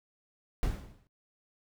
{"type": "noise with exponential decay", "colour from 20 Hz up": "brown", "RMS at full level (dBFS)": -28, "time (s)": [0.63, 1.07], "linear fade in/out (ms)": 0, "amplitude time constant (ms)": 95, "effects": ["noise-tail reverb RT60 0.1 s tail -21 dB re dry"]}